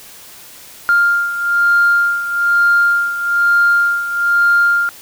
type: beating tone pair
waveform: sine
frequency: 1400 / 1401.1 Hz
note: F6 / F6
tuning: +4 / +5 cents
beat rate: 1.1 Hz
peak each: -11 / -16 dBFS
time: 0.89-4.89 s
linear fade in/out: 0 ms
effects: tanh soft clip ceiling -4 dBFS + white hiss -38 dBFS RMS until 5.01 s